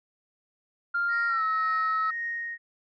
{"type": "tone with pitch glide", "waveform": "sine", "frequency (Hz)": [1396.9, 1295.8], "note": ["F6", "E6"], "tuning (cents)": [0, -30], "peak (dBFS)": -23, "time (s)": [0.94, 2.11], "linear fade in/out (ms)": 10, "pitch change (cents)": -130, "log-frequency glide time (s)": [1.28, 1.43]}
{"type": "tone with tremolo", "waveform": "sine", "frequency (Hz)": 1865, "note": "A#6", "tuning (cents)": 0, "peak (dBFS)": -28, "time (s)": [1.08, 2.58], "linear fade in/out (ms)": 50, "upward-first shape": "triangle", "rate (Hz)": 1.9, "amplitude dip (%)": 40}
{"effects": ["tanh soft clip ceiling -19 dBFS"]}